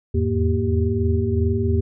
sine tone cluster, 81.3 / 84.4 / 106.2 / 233.5 / 390.9 Hz, E2 / E2 / G#2 / A#3 / G4, -23 / +41 / +39 / +3 / -5 cents, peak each -28 / -21 / -23 / -25 / -24 dBFS, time 0.14-1.81 s, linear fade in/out 10 ms, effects none

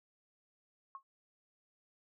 sine tone with exponential decay, 1086 Hz, C#6, 36 cents flat, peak -40 dBFS, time 0.95-1.03 s, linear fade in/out 1 ms, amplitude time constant 17 ms, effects none

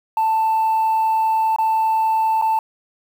sine tone with dropouts, 885 Hz, A5, 10 cents sharp, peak -13 dBFS, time 0.17-2.59 s, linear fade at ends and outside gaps 2 ms, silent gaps 1.562-1.585 / 2.415-2.422 s, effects tanh soft clip ceiling -13 dBFS + 7-bit

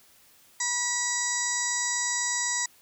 harmonic tone with a mistuned harmonic, 972 Hz, B5, 28 cents flat, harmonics 1 / 2 / 4 / 5 / 6 / 7 / 8, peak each -36 / -32 / -39 / -38 / -33 / -33 / -30 dBFS, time 0.6-2.66 s, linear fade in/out 5 ms, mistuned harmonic 8, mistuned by -17 cents, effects white hiss -58 dBFS RMS until 2.81 s

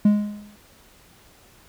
triangle tone with exponential decay, 207.7 Hz, G#3, in tune, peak -8 dBFS, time 0.05-0.56 s, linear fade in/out 5 ms, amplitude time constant 110 ms, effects tanh soft clip ceiling -4 dBFS + pink hiss -53 dBFS RMS until 1.68 s

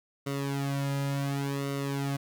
sawtooth tone with flanger, 139.4 Hz, C#3, 10 cents sharp, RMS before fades -31 dBFS, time 0.26-2.17 s, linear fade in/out 10 ms, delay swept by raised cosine 1.2 to 2.7 ms, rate 0.69 Hz, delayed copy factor -0.85, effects 11-bit

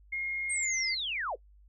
sine tone with pitch glide, 2142 to 2074 Hz, C7 to C7, +40 to -16 cents, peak -31 dBFS, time 0.12-0.95 s, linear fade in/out 10 ms, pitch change -56 cents, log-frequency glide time 0.59-0.7 s
sine linear sweep, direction down, 8670 to 366.8 Hz, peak -31 dBFS, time 0.49-1.36 s, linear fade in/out 20 ms
effects noise-tail reverb RT60 0.1 s tail -21 dB re dry + added 50 Hz sine -55 dBFS peak until 1.68 s

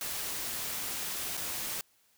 white noise with dropouts, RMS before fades -36 dBFS, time 0.01-1.81 s, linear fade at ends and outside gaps 1 ms, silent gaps 1.37-1.374 s, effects white hiss -68 dBFS RMS until 2.17 s

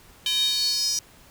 square tone with high-pass filter sweep, 340 Hz, F4, 46 cents flat, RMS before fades -24 dBFS, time 0.26-0.99 s, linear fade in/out 2 ms, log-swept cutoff 3300 to 5600 Hz, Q 9.1, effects pink hiss -52 dBFS RMS until 1.3 s

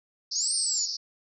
white band-pass noise, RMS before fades -32 dBFS, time 0.31-0.97 s, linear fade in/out 10 ms, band 4500 to 5600 Hz, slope 96 dB/octave
sine linear two-way sweep, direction up then down, 6200 to 8870 to 6660 Hz, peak -26 dBFS, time 0.35-0.86 s, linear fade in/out 10 ms, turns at 0.54 s
effects none

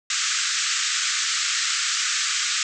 white band-pass noise, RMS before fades -24 dBFS, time 0.1-2.63 s, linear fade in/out 2 ms, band 1200 to 7800 Hz, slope 96 dB/octave, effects none

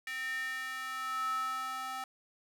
square tone with high-pass filter sweep, 260 Hz, C4, 11 cents flat, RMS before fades -37 dBFS, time 0.07-2.04 s, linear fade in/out 2 ms, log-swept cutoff 2000 to 1000 Hz, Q 7.2, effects none

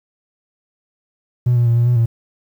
triangle tone with pitch steps, 122.8 / 119.9 / 117.1 / 118.9 / 122.3 / 115.5 Hz, B2 / A#2 / A#2 / A#2 / B2 / A#2, -9 / +49 / +8 / +35 / -16 / -16 cents, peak -8 dBFS, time 1.46-2.06 s, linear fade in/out 10 ms, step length 100 ms, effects tanh soft clip ceiling -7 dBFS + 8-bit

